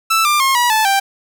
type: tone with pitch steps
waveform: sawtooth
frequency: 1322 / 1191.5 / 1073.8 / 967.8 / 872.2 / 786.1 Hz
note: E6 / D6 / C6 / B5 / A5 / G5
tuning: +5 / +25 / +45 / -35 / -15 / +5 cents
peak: -8 dBFS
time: 0.1-1 s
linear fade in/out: 10 ms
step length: 150 ms
effects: none